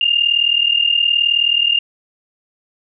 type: tone pair together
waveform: sine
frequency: 2794 / 2833 Hz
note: F7 / F7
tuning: 0 / +24 cents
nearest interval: unison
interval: 24 cents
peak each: -15 dBFS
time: 0.01-1.79 s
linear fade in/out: 2 ms
effects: none